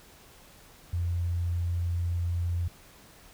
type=tone; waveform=sine; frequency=86.6 Hz; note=F2; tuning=14 cents flat; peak=-26 dBFS; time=0.93-2.68 s; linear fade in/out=5 ms; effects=pink hiss -54 dBFS RMS until 3.33 s